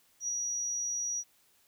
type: tone with ADSR envelope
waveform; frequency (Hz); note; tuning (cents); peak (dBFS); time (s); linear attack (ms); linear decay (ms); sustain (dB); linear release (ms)
sine; 5790; F#8; -38; -29; 0.2-1.24; 84; 5; -2; 50
effects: white hiss -67 dBFS RMS until 1.67 s